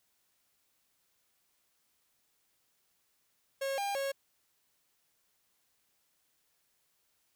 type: tone with pitch steps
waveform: 45% pulse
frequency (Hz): 545 / 802 / 549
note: C#5 / G5 / C#5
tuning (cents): -29 / +39 / -17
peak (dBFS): -32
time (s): 3.61-4.12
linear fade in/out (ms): 10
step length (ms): 170
effects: white hiss -75 dBFS RMS until 7.35 s